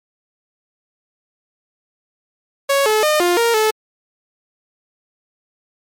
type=tone with pitch steps; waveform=sawtooth; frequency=555 / 430.9 / 608 / 351.9 / 466.1 / 433.9 Hz; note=C#5 / A4 / D#5 / F4 / A#4 / A4; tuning=+2 / -36 / -40 / +13 / 0 / -24 cents; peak=-9 dBFS; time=2.69-3.71 s; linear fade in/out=10 ms; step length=170 ms; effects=MP3 64 kbps